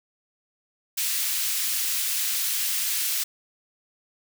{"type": "high-pass noise", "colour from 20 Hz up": "white", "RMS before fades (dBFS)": -26, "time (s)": [0.97, 3.24], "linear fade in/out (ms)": 10, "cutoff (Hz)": 2200, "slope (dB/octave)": 12, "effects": []}